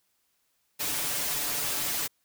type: noise with comb filter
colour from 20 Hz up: white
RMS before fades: -30 dBFS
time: 0.79-2.08 s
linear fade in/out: 20 ms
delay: 6.9 ms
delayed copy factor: +1
effects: white hiss -73 dBFS RMS until 2.24 s